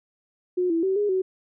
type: tone with pitch steps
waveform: sine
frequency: 361.5 / 331.1 / 381.9 / 412.9 / 375.4 Hz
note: F#4 / E4 / G4 / G#4 / F#4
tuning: -40 / +8 / -45 / -10 / +25 cents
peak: -20 dBFS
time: 0.57-1.22 s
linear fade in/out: 10 ms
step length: 130 ms
effects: none